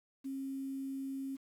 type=tone with quantisation; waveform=sine; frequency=270 Hz; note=C#4; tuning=45 cents flat; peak=-37 dBFS; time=0.24-1.37 s; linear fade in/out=20 ms; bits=10; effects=none